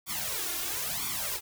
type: noise with flanger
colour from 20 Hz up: white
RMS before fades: -33 dBFS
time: 0.06-1.41 s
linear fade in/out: 50 ms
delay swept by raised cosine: 0.87 to 2.87 ms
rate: 1 Hz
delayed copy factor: +0.95
effects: none